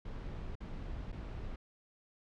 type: noise with dropouts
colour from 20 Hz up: brown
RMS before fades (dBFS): -42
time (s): 0.05-1.56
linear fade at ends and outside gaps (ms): 5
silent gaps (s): 0.554-0.604 / 1.119-1.125
effects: low-pass 4000 Hz 12 dB/octave